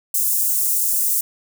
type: high-pass noise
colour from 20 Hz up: white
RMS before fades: -19 dBFS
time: 0.14-1.21 s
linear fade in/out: 5 ms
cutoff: 7400 Hz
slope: 24 dB/octave
effects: none